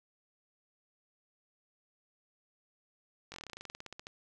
slowing click train, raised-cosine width 0.2 ms, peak -27 dBFS, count 19, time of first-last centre 3.32-4.069 s, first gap 20 ms, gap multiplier 1.08, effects none

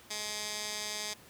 15% pulse tone with band-pass filter, 211.1 Hz, G#3, 29 cents sharp, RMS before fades -38 dBFS, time 0.1-1.14 s, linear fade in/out 10 ms, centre 5700 Hz, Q 1.2, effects pink hiss -56 dBFS RMS until 1.29 s + high-pass 80 Hz 12 dB/octave

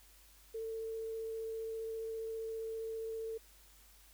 sine tone with vibrato, 447.6 Hz, A4, 30 cents sharp, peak -38 dBFS, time 0.54-3.38 s, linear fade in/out 10 ms, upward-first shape sine, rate 15 Hz, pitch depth 8 cents each way, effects added 50 Hz sine -63 dBFS peak until 4.13 s + white hiss -63 dBFS RMS until 4.13 s

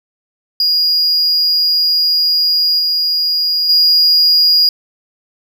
triangle tone with level steps, 4867 Hz, D#8, 39 cents flat, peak -9 / -11 / -6 dBFS, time 0.6-4.69 s, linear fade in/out 2 ms, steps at 2.79 / 3.69 s, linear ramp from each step 5 ms, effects none

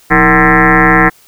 sine tone with frequency modulation, 1046.5 Hz, C6, in tune, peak -4 dBFS, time 0.1-1.1 s, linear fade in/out 20 ms, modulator 145 Hz, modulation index 6.6, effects white hiss -45 dBFS RMS until 1.27 s

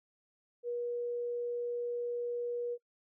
sine tone, 480.5 Hz, B4, 48 cents flat, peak -33 dBFS, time 0.63-2.78 s, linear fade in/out 50 ms, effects noise-tail reverb RT60 0.1 s tail -24 dB re dry

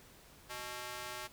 square tone with high-pass filter, 123.47 Hz, B2, in tune, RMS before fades -44 dBFS, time 0.49-1.28 s, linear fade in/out 20 ms, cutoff 880 Hz, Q 0.67, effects pink hiss -59 dBFS RMS until 1.32 s

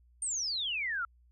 sine exponential sweep, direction down, 9020 to 1318.5 Hz, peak -31 dBFS, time 0.22-1.05 s, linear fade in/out 2 ms, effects added 60 Hz sine -60 dBFS peak until 1.31 s

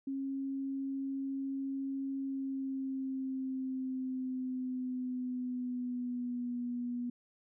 sine tone with pitch glide, 271.4 to 243.2 Hz, C#4 to B3, -36 to -26 cents, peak -34 dBFS, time 0.07-7.1 s, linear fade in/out 5 ms, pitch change -190 cents, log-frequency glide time 2.18-6.57 s, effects none

